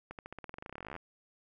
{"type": "accelerating click train", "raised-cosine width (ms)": 0.5, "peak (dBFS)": -28, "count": 26, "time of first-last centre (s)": [0.11, 0.964], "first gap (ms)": 78, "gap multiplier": 0.92, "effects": []}